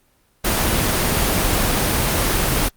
pink noise, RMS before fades -18 dBFS, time 0.44-2.69 s, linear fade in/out 10 ms, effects pink hiss -60 dBFS RMS until 2.76 s + Opus 24 kbps

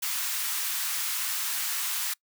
white high-pass noise, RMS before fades -30 dBFS, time 0.02-2.14 s, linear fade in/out 10 ms, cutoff 1000 Hz, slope 24 dB/octave, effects noise-tail reverb RT60 0.1 s tail -24 dB re dry

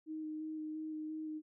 sine tone with vibrato, 311.1 Hz, D#4, in tune, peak -39 dBFS, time 0.06-1.42 s, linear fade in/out 50 ms, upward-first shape square, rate 2.9 Hz, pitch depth 11 cents each way, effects none

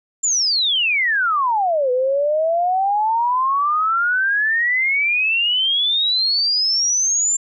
sine exponential two-way sweep, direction down then up, 7340 to 493.9 to 7340 Hz, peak -15 dBFS, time 0.23-7.37 s, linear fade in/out 10 ms, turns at 1.91 s, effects none

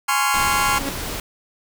sawtooth chord, Db major seventh, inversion second, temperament just, 831.5 / 1039.4 / 1108.7 / 1385.9 Hz, Ab5 / C6 / Db6 / F6, +2 / -12 / 0 / -14 cents, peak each -19 dBFS, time 0.08-0.79 s, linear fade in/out 10 ms
pink noise, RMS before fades -28 dBFS, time 0.34-1.2 s, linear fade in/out 2 ms
sawtooth tone with exponential growth, 277.2 Hz, C#4, in tune, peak -17 dBFS, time 0.63-0.89 s, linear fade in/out 0 ms, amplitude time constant 56 ms
effects none

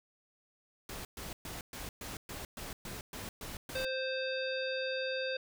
pink noise bursts, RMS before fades -43 dBFS, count 11, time 0.89-3.85 s, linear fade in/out 2 ms, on 160 ms, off 120 ms
harmonic tone, 523.3 Hz, C5, in tune, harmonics 1 / 3 / 5 / 7 / 9, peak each -35 / -40 / -42 / -43 / -45 dBFS, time 3.75-5.37 s, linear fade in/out 5 ms
effects none

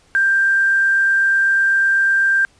sine tone with quantisation, 1582 Hz, G6, 15 cents sharp, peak -12 dBFS, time 0.15-2.45 s, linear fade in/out 0 ms, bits 6, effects pink hiss -54 dBFS RMS until 2.59 s + resampled to 22050 Hz

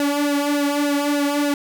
sawtooth tone with flanger, 288.2 Hz, D4, 33 cents flat, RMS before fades -20 dBFS, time 0-1.54 s, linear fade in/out 2 ms, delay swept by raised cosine 0.88 to 2.98 ms, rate 3.4 Hz, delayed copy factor -0.8, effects none

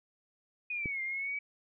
sine linear two-way sweep, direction down then up, 2492 to 2096 to 2290 Hz, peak -33 dBFS, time 0.7-1.39 s, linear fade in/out 5 ms, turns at 1.02 s
click, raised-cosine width 3 ms, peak -25 dBFS, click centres 0.858 s
effects none

